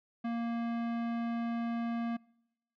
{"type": "tone with tanh clipping", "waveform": "sine", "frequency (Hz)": 233.1, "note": "A#3", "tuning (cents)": 0, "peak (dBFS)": -34, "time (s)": [0.24, 2.17], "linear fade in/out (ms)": 10, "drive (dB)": 18, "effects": ["noise-tail reverb RT60 0.9 s tail -26 dB re dry"]}